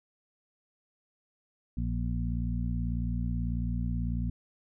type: harmonic tone with a mistuned harmonic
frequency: 58.3 Hz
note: A#1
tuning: 1 cent sharp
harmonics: 1 / 2 / 3 / 4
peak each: -31 / -34 / -36 / -37 dBFS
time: 1.77-4.3 s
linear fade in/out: 5 ms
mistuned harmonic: 4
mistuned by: +25 cents
effects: none